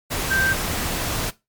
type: tone in noise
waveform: sine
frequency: 1568 Hz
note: G6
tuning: in tune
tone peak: -17 dBFS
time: 0.3-0.54 s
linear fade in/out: 20 ms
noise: pink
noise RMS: -25 dBFS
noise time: 0.1-1.31 s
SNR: +5 dB
effects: noise-tail reverb RT60 0.2 s tail -17 dB re dry + MP3 96 kbps